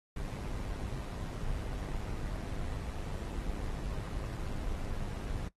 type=noise with amplitude modulation; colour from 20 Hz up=brown; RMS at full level=-35 dBFS; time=0.16-5.48 s; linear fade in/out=5 ms; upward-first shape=sine; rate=102 Hz; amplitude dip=50%; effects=noise-tail reverb RT60 0.1 s tail -17 dB re dry + AAC 32 kbps